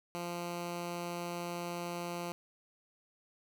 10% pulse tone, 173.5 Hz, F3, 11 cents flat, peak -29 dBFS, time 0.15-2.32 s, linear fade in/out 0 ms, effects none

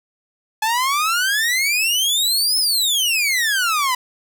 sawtooth exponential two-way sweep, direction up then down, 852 to 5274 to 977 Hz, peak -13 dBFS, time 0.62-3.95 s, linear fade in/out 5 ms, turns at 2.58 s, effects none

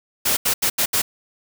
white noise bursts at uneven times, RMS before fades -19 dBFS, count 5, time 0.25-0.37 / 0.45-0.54 / 0.62-0.7 / 0.78-0.86 / 0.93-1.02 s, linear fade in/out 10 ms, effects none

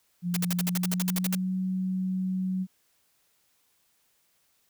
sine tone with pitch glide, 176.1 to 186.46 Hz, F3 to F#3, +15 to +14 cents, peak -26 dBFS, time 0.22-2.67 s, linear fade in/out 50 ms, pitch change +99 cents, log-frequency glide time 0.45-1.54 s
white noise bursts, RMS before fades -30 dBFS, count 13, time 0.34-1.35 s, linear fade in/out 2 ms, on 26 ms, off 56 ms
effects white hiss -69 dBFS RMS until 4.69 s

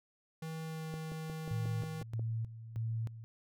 square tone with pitch glide, 160.3 to 158.83 Hz, E3 to D#3, -48 to +36 cents, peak -40 dBFS, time 0.42-2.03 s, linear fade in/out 5 ms, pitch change -16 cents, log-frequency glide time 0.64-0.86 s
click train, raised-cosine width 2 ms, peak -32 dBFS, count 8, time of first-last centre 0.94-2.194 s, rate 5.58 Hz
sine tone with tremolo, 113.1 Hz, A2, 48 cents sharp, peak -33 dBFS, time 1.51-3.24 s, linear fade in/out 0 ms, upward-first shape square, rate 1.6 Hz, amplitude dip 75%
effects none

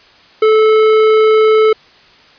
sine tone with tanh clipping, 435.4 Hz, A4, 18 cents flat, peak -8 dBFS, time 0.42-1.73 s, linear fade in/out 5 ms, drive 14 dB, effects white hiss -44 dBFS RMS until 2.38 s + resampled to 11025 Hz

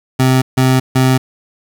25% pulse tone bursts, 130 Hz, C3, 11 cents flat, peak -5 dBFS, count 3, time 0.19-1.18 s, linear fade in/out 10 ms, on 230 ms, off 150 ms, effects 7-bit

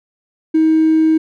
triangle tone with hard clipping, 317.3 Hz, D#4, 34 cents sharp, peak -9 dBFS, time 0.54-1.18 s, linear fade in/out 10 ms, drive 3 dB, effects none

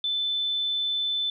sine tone, 3520 Hz, A7, in tune, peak -24 dBFS, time 0.04-1.3 s, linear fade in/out 2 ms, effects none

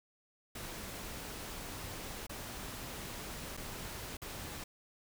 pink noise with dropouts, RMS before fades -44 dBFS, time 0.55-4.64 s, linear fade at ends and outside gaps 5 ms, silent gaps 2.268-2.294 / 3.569-3.573 / 4.17-4.217 s, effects none

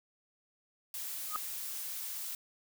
blue noise, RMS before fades -40 dBFS, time 0.94-2.35 s, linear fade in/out 2 ms
sine tone with exponential growth, 1244.5 Hz, D#6, in tune, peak -28 dBFS, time 1.27-1.36 s, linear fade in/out 0 ms, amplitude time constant 18 ms
effects none

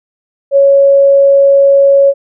sine tone, 555 Hz, C#5, 2 cents sharp, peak -3 dBFS, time 0.51-2.14 s, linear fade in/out 50 ms, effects none

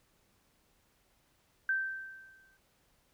sine tone with exponential decay, 1558 Hz, G6, 11 cents flat, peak -26 dBFS, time 1.69-2.57 s, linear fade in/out 2 ms, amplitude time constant 190 ms, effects pink hiss -71 dBFS RMS until 3.13 s

